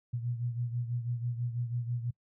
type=beating tone pair; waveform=sine; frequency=119.2 / 125.3 Hz; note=A#2 / B2; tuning=+39 / +25 cents; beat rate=6.1 Hz; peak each=-32 / -38 dBFS; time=0.13-2.11 s; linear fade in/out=10 ms; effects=noise-tail reverb RT60 0.1 s tail -25 dB re dry